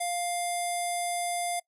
square tone with low-pass filter, 700 Hz, F5, 4 cents sharp, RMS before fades -31 dBFS, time 0-1.6 s, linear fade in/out 10 ms, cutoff 10000 Hz, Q 8.4, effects noise-tail reverb RT60 0.1 s tail -22 dB re dry

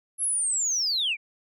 sine linear sweep, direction down, 11175 to 2217 Hz, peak -22 dBFS, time 0.18-1.17 s, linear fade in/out 50 ms, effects tanh soft clip ceiling -19 dBFS

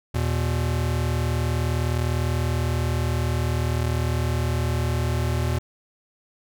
square tone pair together, 80.09 / 120 Hz, E2 / B2, -49 / -49 cents, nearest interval perfect fifth, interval 700 cents, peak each -25 dBFS, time 0.14-5.59 s, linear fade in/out 10 ms, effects none

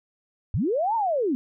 sine linear two-way sweep, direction up then down, 69.5 to 940 to 237.4 Hz, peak -21 dBFS, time 0.54-1.35 s, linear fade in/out 0 ms, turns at 0.95 s, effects none

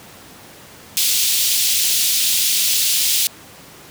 pink high-pass noise, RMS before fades -17 dBFS, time 0.97-3.27 s, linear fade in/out 0 ms, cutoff 3100 Hz, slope 24 dB/octave, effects pink hiss -41 dBFS RMS until 3.9 s + high-pass 100 Hz 12 dB/octave

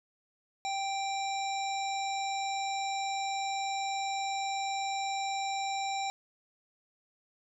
harmonic tone with a mistuned harmonic, 784 Hz, G5, in tune, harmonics 1 / 3 / 5 / 7 / 9, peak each -32 / -40 / -41 / -47 / -44 dBFS, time 0.65-6.1 s, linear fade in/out 0 ms, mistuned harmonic 9, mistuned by +54 cents, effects none

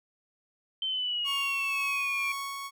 sine exponential sweep, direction down, 3112 to 2349 Hz, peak -28 dBFS, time 0.82-2.32 s, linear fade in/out 2 ms
sawtooth tone with tremolo, 1108.7 Hz, C#6, in tune, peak -29 dBFS, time 1.24-2.71 s, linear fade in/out 50 ms, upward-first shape sine, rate 2 Hz, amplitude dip 30%
effects none

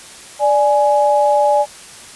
sine tone pair together, 587.3 / 836.1 Hz, D5 / G#5, 0 / +11 cents, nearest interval tritone, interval 611 cents, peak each -13 dBFS, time 0.39-1.66 s, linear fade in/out 50 ms, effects white hiss -37 dBFS RMS until 2.15 s + resampled to 24000 Hz

